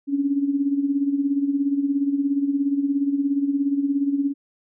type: tone with tremolo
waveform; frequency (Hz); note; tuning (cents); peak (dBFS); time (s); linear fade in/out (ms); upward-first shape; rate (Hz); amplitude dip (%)
sine; 280.7; C#4; +22; -16; 0.07-4.34; 50; sine; 17; 65
effects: none